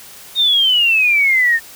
sine exponential sweep, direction down, 3729 to 1800 Hz, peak -10 dBFS, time 0.35-1.6 s, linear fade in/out 50 ms, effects white hiss -38 dBFS RMS until 1.75 s

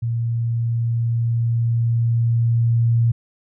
sine tone with level ramp, 116.54 Hz, A#2, in tune, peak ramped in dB -19 to -13 dBFS, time 0.02-3.12 s, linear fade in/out 10 ms, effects none

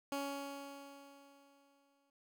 15% pulse tone with exponential decay, 279.5 Hz, C#4, 14 cents sharp, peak -30 dBFS, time 0.12-2.1 s, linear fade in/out 2 ms, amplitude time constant 430 ms, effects none

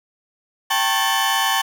40% pulse tone cluster, 783 / 901 / 1095 / 1752 / 3020 Hz, G5 / A5 / C#6 / A6 / F#7, -2 / +41 / -22 / -8 / +35 cents, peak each -23 dBFS, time 0.7-1.62 s, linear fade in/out 10 ms, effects none

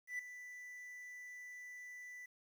triangle tone with ADSR envelope, 1982 Hz, B6, 6 cents sharp, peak -35 dBFS, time 0.07-2.26 s, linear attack 120 ms, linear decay 4 ms, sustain -12 dB, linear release 7 ms, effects 11-bit

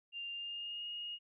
sine tone with pitch glide, 2794 to 2863 Hz, F7 to F7, 0 to +42 cents, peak -40 dBFS, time 0.12-1.19 s, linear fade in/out 50 ms, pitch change +42 cents, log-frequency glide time 0.32-0.87 s, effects none

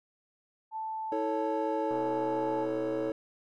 sine tone with pitch glide, 880 to 869.4 Hz, A5 to A5, 0 to -21 cents, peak -33 dBFS, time 0.71-2.67 s, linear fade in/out 50 ms, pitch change -21 cents, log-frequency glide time 0.88-2.28 s
triangle chord, A major, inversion second, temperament equal with one note detuned, 321.9 / 440 / 554.4 Hz, E4 / A4 / C#5, -41 / 0 / 0 cents, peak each -32 / -32 / -32 dBFS, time 1.12-3.12 s, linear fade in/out 2 ms
click train, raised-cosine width 1 ms, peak -30 dBFS, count 152, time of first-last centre 1.91-3.099 s, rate 127 Hz
effects none

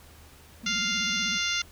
sine tone with vibrato, 207.7 Hz, G#3, in tune, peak -36 dBFS, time 0.63-1.38 s, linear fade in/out 10 ms, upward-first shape square, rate 16 Hz, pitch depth 170 cents each way
harmonic tone, 698.5 Hz, F5, in tune, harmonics 2 / 3 / 4 / 5 / 6 / 7 / 8 / 9, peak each -33 / -32 / -32 / -32 / -36 / -38 / -36 / -36 dBFS, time 0.66-1.62 s, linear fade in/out 5 ms
effects added 77 Hz sine -53 dBFS peak until 1.71 s + pink hiss -53 dBFS RMS until 1.71 s

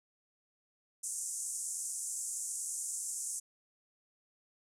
white band-pass noise, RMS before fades -39 dBFS, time 1.03-3.4 s, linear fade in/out 10 ms, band 6500 to 9700 Hz, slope 48 dB/octave, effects none

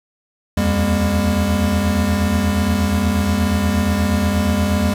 square tone cluster, 77.9 / 86.3 / 201.3 / 236.5 Hz, D#2 / F2 / G3 / A#3, +3 / -20 / +46 / +25 cents, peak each -25 / -20 / -19 / -25 dBFS, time 0.57-4.94 s, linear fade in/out 5 ms, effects resampled to 32000 Hz + 7-bit

